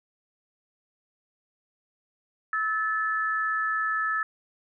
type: tone pair together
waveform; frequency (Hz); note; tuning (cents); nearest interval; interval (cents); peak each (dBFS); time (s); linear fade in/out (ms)
sine; 1302 / 1739.4; E6 / A6; -22 / -20; perfect fourth; 502; -27; 2.53-4.23; 2
effects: none